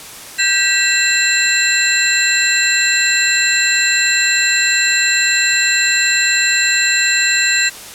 sine tone cluster, 1582 / 1939 / 2686 / 4064 / 7390 Hz, G6 / B6 / E7 / B7 / A#8, +15 / -32 / +32 / +49 / -16 cents, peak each -18 dBFS, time 0.38-7.7 s, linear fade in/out 20 ms, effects white hiss -33 dBFS RMS until 7.94 s + low-pass 12000 Hz 12 dB/octave

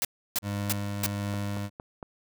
white noise bursts, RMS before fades -27 dBFS, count 4, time 0.02-1.062 s, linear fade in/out 0 ms, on 28 ms, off 310 ms
25% pulse tone with tremolo, 101.5 Hz, G#2, 39 cents flat, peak -25 dBFS, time 0.42-1.7 s, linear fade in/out 50 ms, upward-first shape triangle, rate 1.4 Hz, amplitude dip 25%
click train, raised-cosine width 1 ms, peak -24 dBFS, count 4, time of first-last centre 1.34-2.028 s, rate 4.36 Hz
effects none

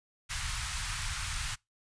pink band-stop noise, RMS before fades -35 dBFS, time 0.29-1.56 s, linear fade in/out 20 ms, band 120 to 1100 Hz, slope 24 dB/octave, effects noise-tail reverb RT60 0.2 s tail -25 dB re dry + resampled to 22050 Hz

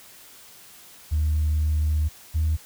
sine tone pair in turn, 76.6 / 78.66 Hz, D#2 / D#2, -27 / +19 cents, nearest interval unison, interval 46 cents, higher second, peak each -18 dBFS, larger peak neither, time 1.11-2.09 / 2.34-2.57 s, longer first, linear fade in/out 20 ms, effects tanh soft clip ceiling -16 dBFS + white hiss -48 dBFS RMS until 2.65 s

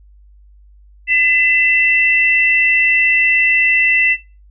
sine tone pair together, 2016 / 2673 Hz, B6 / E7, +35 / +23 cents, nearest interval perfect fourth, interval 488 cents, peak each -13 dBFS, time 1.07-4.17 s, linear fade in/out 50 ms, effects noise-tail reverb RT60 0.3 s tail -20 dB re dry + added 50 Hz sine -42 dBFS peak until 4.5 s

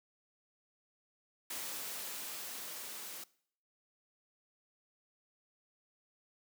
white noise with level ramp, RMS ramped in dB -41 to -46 dBFS, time 1.5-3.24 s, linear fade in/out 5 ms, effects noise-tail reverb RT60 0.6 s tail -21 dB re dry + high-pass 200 Hz 12 dB/octave

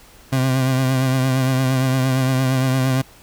30% pulse tone with vibrato, 130.81 Hz, C3, in tune, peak -13 dBFS, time 0.32-3.02 s, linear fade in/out 10 ms, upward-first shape triangle, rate 8.7 Hz, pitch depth 45 cents each way, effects pink hiss -47 dBFS RMS until 3.22 s

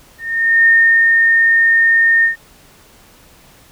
sine tone with ADSR envelope, 1829 Hz, A#6, 33 cents flat, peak -6 dBFS, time 0.18-2.36 s, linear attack 480 ms, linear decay 400 ms, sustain -2 dB, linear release 120 ms, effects pink hiss -46 dBFS RMS until 3.71 s

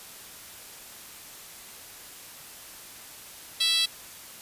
10% pulse tone with high-pass filter, 659.3 Hz, E5, in tune, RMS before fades -24 dBFS, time 3.6-3.86 s, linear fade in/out 10 ms, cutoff 3800 Hz, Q 3, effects white hiss -45 dBFS RMS until 4.41 s + resampled to 32000 Hz

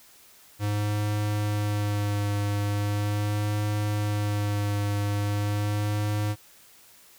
square tone with vibrato, 103.5 Hz, G#2, 5 cents flat, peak -25 dBFS, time 0.59-6.36 s, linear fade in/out 50 ms, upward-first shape sine, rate 0.4 Hz, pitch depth 20 cents each way, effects white hiss -54 dBFS RMS until 7.18 s

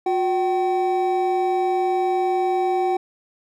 triangle tone pair together, 361 / 764.9 Hz, F#4 / G5, -43 / -43 cents, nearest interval octave + minor second, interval 1300 cents, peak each -19 dBFS, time 0.06-2.97 s, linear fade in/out 5 ms, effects none

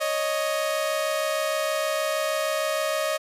sawtooth tone pair together, 555.9 / 622.3 Hz, C#5 / D#5, +5 / 0 cents, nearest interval major second, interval 195 cents, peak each -25 / -21 dBFS, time 0-3.18 s, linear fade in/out 20 ms, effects resampled to 32000 Hz

